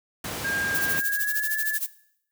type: noise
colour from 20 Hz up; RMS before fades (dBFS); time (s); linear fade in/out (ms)
pink; -32; 0.24-1; 5
type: tone with pitch glide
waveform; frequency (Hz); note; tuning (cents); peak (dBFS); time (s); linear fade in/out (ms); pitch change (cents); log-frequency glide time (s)
sine; 1610 to 1725.6; G6 to A6; +46 to -34; -25; 0.44-1.78; 10; +120; 0.94-1.52
type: noise with tremolo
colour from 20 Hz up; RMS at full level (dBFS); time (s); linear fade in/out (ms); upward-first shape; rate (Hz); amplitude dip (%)
violet; -26; 0.74-1.87; 10; sine; 13; 85
effects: noise-tail reverb RT60 0.7 s tail -18 dB re dry + high-pass 100 Hz 12 dB/octave